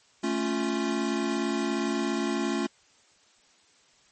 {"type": "chord", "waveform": "square", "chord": "A augmented", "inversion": "none", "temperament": "equal", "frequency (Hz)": [220, 277.2, 349.2], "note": ["A3", "C#4", "E#4"], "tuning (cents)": [0, 0, 0], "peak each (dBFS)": -31, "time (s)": [0.23, 2.67], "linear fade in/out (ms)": 10, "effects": ["white hiss -61 dBFS RMS until 4.11 s", "MP3 32 kbps"]}